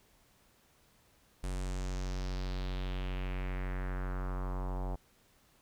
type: tone with low-pass filter sweep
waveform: square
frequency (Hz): 46.25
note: F#1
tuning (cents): 0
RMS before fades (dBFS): -36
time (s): 1.43-4.96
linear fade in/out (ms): 10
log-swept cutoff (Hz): 9500 to 800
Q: 2.6
effects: pink hiss -67 dBFS RMS until 5.61 s